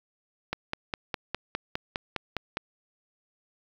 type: click train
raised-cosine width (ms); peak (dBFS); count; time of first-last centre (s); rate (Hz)
0.3; -13; 11; 0.53-2.571; 4.9
effects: 8-bit